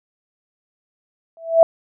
sine tone with exponential growth, 659.3 Hz, E5, in tune, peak -3 dBFS, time 1.37-1.63 s, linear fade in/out 1 ms, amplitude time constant 56 ms, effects none

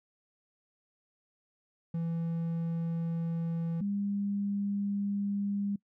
triangle / sine tone pair in turn, 166.5 / 201.3 Hz, E3 / G3, +18 / +46 cents, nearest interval minor third, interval 328 cents, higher second, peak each -28 / -29 dBFS, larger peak first, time 1.94-3.81 / 3.81-5.76 s, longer second, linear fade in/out 5 ms, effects noise-tail reverb RT60 0.1 s tail -23 dB re dry

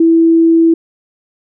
sine tone, 329.6 Hz, E4, in tune, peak -5 dBFS, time 0-0.74 s, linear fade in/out 5 ms, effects none

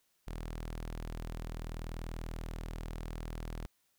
sawtooth tone, 40.37 Hz, E1, 35 cents flat, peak -35 dBFS, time 0.27-3.66 s, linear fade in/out 0 ms, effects white hiss -75 dBFS RMS until 3.98 s

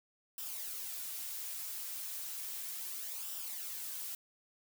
blue noise with flanger, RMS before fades -42 dBFS, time 0.38-4.15 s, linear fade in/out 2 ms, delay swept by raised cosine 0.46 to 5.36 ms, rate 0.34 Hz, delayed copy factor -0.55, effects none

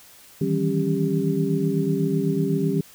sine tone cluster, 155.7 / 163.7 / 193.8 / 272.6 / 396.1 Hz, D#3 / E3 / G3 / C#4 / G4, +2 / -12 / -20 / -29 / +18 cents, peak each -26 dBFS, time 0.41-2.81 s, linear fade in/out 5 ms, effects white hiss -49 dBFS RMS until 2.94 s

